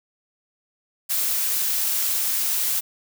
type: noise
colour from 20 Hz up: blue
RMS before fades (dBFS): -23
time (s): 1.09-2.81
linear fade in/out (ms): 20
effects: none